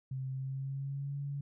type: tone with pitch glide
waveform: sine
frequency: 131.9 to 141.37 Hz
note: C3 to C#3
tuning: +14 to +34 cents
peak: -35 dBFS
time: 0.11-1.41 s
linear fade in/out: 5 ms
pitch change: +120 cents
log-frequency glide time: 0.31-1.17 s
effects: none